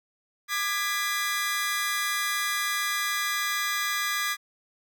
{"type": "chord", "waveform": "sawtooth", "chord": "G# diminished", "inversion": "second", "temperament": "just", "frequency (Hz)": [1196.1, 1661.2, 1993.5], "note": ["D6", "G#6", "B6"], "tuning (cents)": [31, 0, 16], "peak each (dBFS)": -27, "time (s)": [0.48, 4.37], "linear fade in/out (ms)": 50, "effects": []}